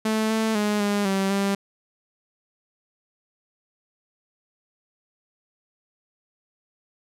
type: tone with pitch steps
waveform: sawtooth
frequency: 218.5 / 221.2 / 208.7 / 204.1 / 193.8 / 198 Hz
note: A3 / A3 / G#3 / G#3 / G3 / G3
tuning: -12 / +9 / +9 / -30 / -20 / +18 cents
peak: -17 dBFS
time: 0.05-1.55 s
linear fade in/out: 5 ms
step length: 250 ms
effects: low-pass 12000 Hz 12 dB/octave